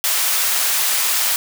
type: high-pass noise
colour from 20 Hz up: white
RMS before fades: -18 dBFS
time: 0.04-1.36 s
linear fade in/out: 0 ms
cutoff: 760 Hz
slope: 12 dB/octave
effects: none